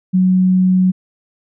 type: tone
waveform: sine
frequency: 185 Hz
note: F#3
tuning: in tune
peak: -9 dBFS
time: 0.13-0.92 s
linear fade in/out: 20 ms
effects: none